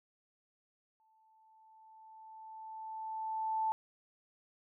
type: tone with exponential growth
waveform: sine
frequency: 880 Hz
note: A5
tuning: in tune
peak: -29 dBFS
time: 1-3.72 s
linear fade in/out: 0 ms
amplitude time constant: 590 ms
effects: none